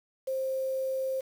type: tone with quantisation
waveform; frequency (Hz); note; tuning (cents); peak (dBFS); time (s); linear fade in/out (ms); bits
sine; 528; C5; +16; -28; 0.27-1.21; 10; 8
effects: none